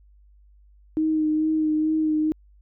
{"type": "tone with vibrato", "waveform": "sine", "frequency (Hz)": 311.1, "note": "D#4", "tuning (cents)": 0, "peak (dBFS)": -19, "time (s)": [0.97, 2.32], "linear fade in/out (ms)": 0, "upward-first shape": "sine", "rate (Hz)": 2.3, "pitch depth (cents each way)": 21, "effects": ["added 50 Hz sine -51 dBFS peak until 2.61 s"]}